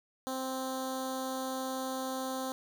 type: tone with notch filter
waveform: 10% pulse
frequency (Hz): 261.6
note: C4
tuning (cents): 0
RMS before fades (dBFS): -36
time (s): 0.27-2.52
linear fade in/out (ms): 0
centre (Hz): 2100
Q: 0.74
effects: none